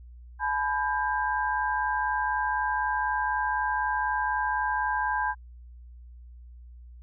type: tone cluster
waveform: sine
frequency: 852 / 996 / 1595 Hz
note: G#5 / B5 / G6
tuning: +44 / +14 / +30 cents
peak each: -29 dBFS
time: 0.39-5.35 s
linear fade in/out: 50 ms
effects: added 60 Hz sine -44 dBFS peak until 7.02 s